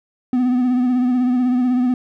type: tone with vibrato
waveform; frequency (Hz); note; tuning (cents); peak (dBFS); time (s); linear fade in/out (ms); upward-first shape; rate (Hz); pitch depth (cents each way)
triangle; 250; B3; +21; -12; 0.33-1.94; 2; triangle; 16; 51
effects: none